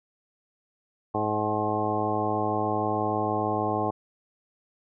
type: harmonic tone with a mistuned harmonic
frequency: 106.5 Hz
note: G#2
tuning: 44 cents sharp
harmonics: 1 / 2 / 3 / 4 / 5 / 6 / 7 / 8 / 10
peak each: -34 / -35 / -32 / -32 / -35 / -34 / -30 / -32 / -33 dBFS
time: 1.14-3.91 s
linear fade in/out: 10 ms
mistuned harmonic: 7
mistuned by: +16 cents
effects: none